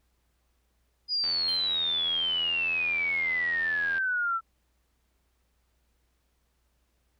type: exponential sweep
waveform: sine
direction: down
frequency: 4960 to 1323 Hz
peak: -25 dBFS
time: 1.08-4.41 s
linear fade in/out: 50 ms
type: click train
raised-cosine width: 0.3 ms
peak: -25 dBFS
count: 229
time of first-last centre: 1.24-3.98 s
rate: 83.2 Hz
type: tone with exponential decay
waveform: triangle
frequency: 3136 Hz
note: G7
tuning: in tune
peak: -30 dBFS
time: 1.48-1.9 s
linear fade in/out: 5 ms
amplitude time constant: 90 ms
effects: added 60 Hz sine -70 dBFS peak until 7.19 s + pink hiss -75 dBFS RMS until 7.19 s